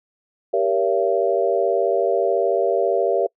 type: chord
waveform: sine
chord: G diminished seventh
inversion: none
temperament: just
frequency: 392 / 470.4 / 564.5 / 677.4 Hz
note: G4 / Bb4 / Db5 / Fb5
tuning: 0 / +16 / +31 / +47 cents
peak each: -22 dBFS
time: 0.53-3.27 s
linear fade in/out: 10 ms
effects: noise-tail reverb RT60 0.1 s tail -26 dB re dry